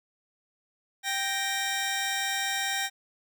15% pulse tone pair together, 784 / 1864.7 Hz, G5 / A#6, 0 / 0 cents, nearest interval octave + minor third, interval 1500 cents, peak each -24 dBFS, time 1.03-2.9 s, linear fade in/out 50 ms, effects none

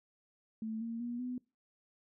sine tone with pitch steps, 220.7 / 229.9 / 239.6 / 249.6 Hz, A3 / A#3 / A#3 / B3, +5 / -24 / +48 / +19 cents, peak -36 dBFS, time 0.62-1.38 s, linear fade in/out 2 ms, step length 190 ms, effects noise-tail reverb RT60 0.3 s tail -24 dB re dry

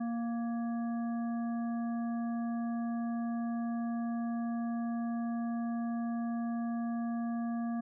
harmonic tone with a mistuned harmonic, 233.1 Hz, A#3, in tune, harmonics 1 / 3 / 5 / 7, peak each -32 / -43 / -50 / -54 dBFS, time 0-7.81 s, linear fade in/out 10 ms, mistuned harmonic 7, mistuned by +39 cents, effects none

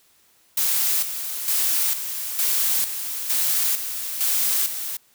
blue noise with tremolo, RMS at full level -21 dBFS, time 0.57-4.97 s, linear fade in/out 5 ms, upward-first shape square, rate 1.1 Hz, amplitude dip 60%, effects white hiss -59 dBFS RMS until 5.14 s

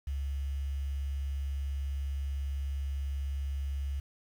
sine tone with quantisation, 69.3 Hz, C#2, in tune, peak -31 dBFS, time 0.07-4 s, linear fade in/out 5 ms, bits 9, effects none

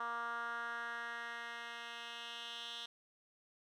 10% pulse tone with band-pass filter sweep, 234.7 Hz, A#3, 12 cents sharp, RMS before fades -44 dBFS, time 0-2.86 s, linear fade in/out 5 ms, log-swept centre 1200 to 3400 Hz, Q 3.2, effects none

